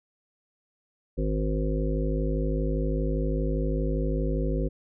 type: harmonic tone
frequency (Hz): 52.5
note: G#1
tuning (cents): +19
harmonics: 1 / 3 / 5 / 7 / 9 / 10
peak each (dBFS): -26 / -31 / -33 / -34 / -36 / -36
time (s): 1.17-4.69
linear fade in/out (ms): 20
effects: none